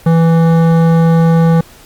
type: tone with hard clipping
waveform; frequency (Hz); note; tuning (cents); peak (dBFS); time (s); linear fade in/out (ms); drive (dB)
sine; 165.1; E3; +3; -8; 0.06-1.61; 5; 14
effects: pink hiss -40 dBFS RMS until 1.85 s + Opus 48 kbps